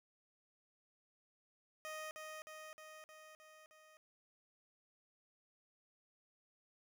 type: tone with echo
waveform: 15% pulse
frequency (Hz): 622.3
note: D#5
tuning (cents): 0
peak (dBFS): -38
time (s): 1.85-2.11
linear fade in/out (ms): 0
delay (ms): 310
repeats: 6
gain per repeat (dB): -3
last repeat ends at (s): 3.97
effects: none